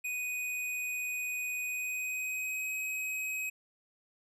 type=tone with pitch glide; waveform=square; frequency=2489 to 2533 Hz; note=D#7 to D#7; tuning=0 to +30 cents; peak=-34 dBFS; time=0.04-3.5 s; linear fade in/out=10 ms; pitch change=+30 cents; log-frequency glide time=1.63-2.73 s; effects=none